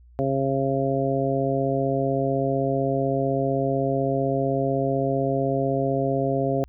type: harmonic tone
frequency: 135.8 Hz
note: C#3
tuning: 35 cents flat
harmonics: 1 / 2 / 3 / 4 / 5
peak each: -27 / -27 / -27 / -27 / -27 dBFS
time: 0.19-6.64 s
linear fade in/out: 0 ms
effects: added 60 Hz sine -48 dBFS peak until 6.68 s